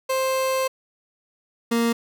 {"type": "tone pair in turn", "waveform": "30% pulse", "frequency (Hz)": [525, 232.7], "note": ["C5", "A#3"], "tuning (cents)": [6, -3], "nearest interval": "octave + major second", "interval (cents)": 1409, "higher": "first", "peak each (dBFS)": [-18, -16], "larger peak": "second", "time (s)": [[0.09, 0.68], [1.71, 1.93]], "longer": "first", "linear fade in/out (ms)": 10, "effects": []}